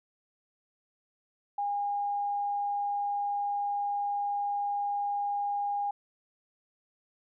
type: tone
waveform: sine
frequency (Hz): 813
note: G#5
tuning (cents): -37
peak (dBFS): -28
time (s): 1.58-5.91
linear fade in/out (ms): 5
effects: none